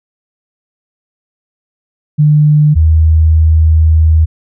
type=tone pair in turn; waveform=sine; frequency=150 / 79.46 Hz; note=D3 / D#2; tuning=+37 / +37 cents; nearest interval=major seventh; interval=1100 cents; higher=first; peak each=-4 dBFS; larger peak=neither; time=2.18-2.75 / 2.75-4.26 s; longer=second; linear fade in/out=20 ms; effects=none